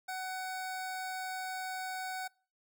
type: tone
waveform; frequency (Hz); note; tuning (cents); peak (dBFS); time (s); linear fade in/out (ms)
25% pulse; 749; F#5; +21; -33; 0.08-2.28; 10
effects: noise-tail reverb RT60 0.4 s tail -25 dB re dry